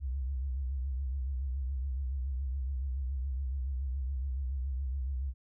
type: tone with vibrato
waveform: sine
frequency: 66 Hz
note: C2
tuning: 16 cents sharp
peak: -31 dBFS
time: 0-5.34 s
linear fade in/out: 50 ms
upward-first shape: triangle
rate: 7.1 Hz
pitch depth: 130 cents each way
effects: none